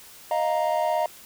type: chord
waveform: triangle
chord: Eb suspended second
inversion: none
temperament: just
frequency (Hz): 622.3 / 700 / 933.4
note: Eb5 / F5 / Bb5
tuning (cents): 0 / +4 / +2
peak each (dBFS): -23 / -24 / -25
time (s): 0.31-1.06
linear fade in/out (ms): 2
effects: white hiss -47 dBFS RMS until 1.25 s